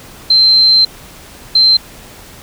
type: tone bursts at uneven times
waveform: sine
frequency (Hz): 4117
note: C8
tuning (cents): -29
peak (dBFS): -5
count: 2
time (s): 0.3-0.85 / 1.55-1.77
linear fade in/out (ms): 5
effects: pink hiss -36 dBFS RMS until 2.42 s